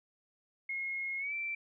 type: tone with pitch glide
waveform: sine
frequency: 2158 to 2340 Hz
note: C#7 to D7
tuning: -47 to -7 cents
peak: -34 dBFS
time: 0.69-1.55 s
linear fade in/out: 5 ms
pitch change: +140 cents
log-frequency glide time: 1.18-1.34 s
effects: none